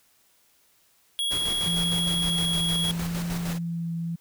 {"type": "tone", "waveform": "square", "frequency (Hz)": 3322, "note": "G#7", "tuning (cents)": 0, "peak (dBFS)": -25, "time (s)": [1.19, 2.91], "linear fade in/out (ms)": 0}
{"type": "noise with tremolo", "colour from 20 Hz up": "pink", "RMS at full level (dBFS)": -34, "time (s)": [1.3, 3.59], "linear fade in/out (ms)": 20, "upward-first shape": "square", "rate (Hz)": 6.5, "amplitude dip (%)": 45}
{"type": "tone with vibrato", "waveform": "sine", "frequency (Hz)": 169.3, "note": "E3", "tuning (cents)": 46, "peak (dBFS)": -27, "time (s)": [1.66, 4.16], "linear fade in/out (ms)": 10, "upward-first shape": "triangle", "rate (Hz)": 0.76, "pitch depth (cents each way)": 24}
{"effects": ["white hiss -63 dBFS RMS until 4.2 s"]}